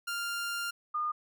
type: tone pair in turn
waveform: sawtooth / sine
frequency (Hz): 1396.9 / 1217.8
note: F6 / D#6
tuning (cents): 0 / -38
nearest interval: major second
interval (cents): 238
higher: first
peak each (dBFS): -29 / -29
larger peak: neither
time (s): 0.07-0.71 / 0.94-1.12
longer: first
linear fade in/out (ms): 10
effects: none